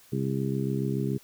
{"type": "harmonic tone", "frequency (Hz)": 67.1, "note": "C2", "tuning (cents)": 44, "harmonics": [2, 3, 4, 5, 6], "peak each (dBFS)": [-29, -31, -35, -35, -34], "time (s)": [0.12, 1.18], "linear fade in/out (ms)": 10, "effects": ["white hiss -56 dBFS RMS until 1.23 s"]}